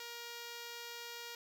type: tone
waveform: 5% pulse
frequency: 472.2 Hz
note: A#4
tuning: 22 cents sharp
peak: -33 dBFS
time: 0-1.35 s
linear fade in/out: 2 ms
effects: none